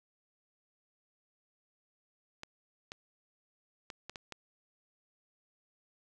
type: clicks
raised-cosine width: 0.2 ms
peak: -25 dBFS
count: 6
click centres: 2.434 / 2.919 / 3.902 / 4.096 / 4.158 / 4.323 s
effects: none